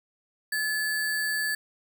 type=tone with sample-and-hold; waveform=sine; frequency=1719 Hz; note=A6; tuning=41 cents flat; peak=-25 dBFS; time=0.52-1.55 s; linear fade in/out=5 ms; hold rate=6300 Hz; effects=none